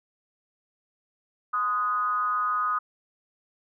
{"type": "tone with frequency modulation", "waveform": "sine", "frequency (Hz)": 1244.5, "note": "D#6", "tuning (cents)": 0, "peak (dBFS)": -23, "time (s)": [1.53, 2.79], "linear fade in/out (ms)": 10, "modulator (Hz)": 218, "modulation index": 0.55, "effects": []}